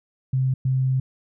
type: tone bursts at uneven times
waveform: sine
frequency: 130.9 Hz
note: C3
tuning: 1 cent sharp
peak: -18 dBFS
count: 2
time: 0.33-0.54 / 0.65-1 s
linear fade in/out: 5 ms
effects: none